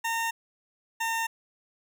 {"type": "tone pair in turn", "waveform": "20% pulse", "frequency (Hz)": [915, 909.9], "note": ["A#5", "A#5"], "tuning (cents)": [-32, -42], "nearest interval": "unison", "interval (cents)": 10, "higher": "first", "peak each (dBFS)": -22, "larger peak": "neither", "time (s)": [[0.04, 0.31], [1, 1.27]], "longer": "neither", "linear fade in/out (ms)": 10, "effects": []}